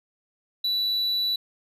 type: tone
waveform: triangle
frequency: 3951 Hz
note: B7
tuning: in tune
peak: -21 dBFS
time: 0.64-1.36 s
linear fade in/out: 5 ms
effects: resampled to 32000 Hz